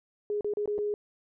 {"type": "tone with dropouts", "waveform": "sine", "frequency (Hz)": 415.3, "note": "G#4", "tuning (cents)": 0, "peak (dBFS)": -27, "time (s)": [0.3, 0.94], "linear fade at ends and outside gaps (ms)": 1, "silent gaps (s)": [[0.409, 0.445], [0.537, 0.571], [0.658, 0.676], [0.781, 0.787]], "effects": []}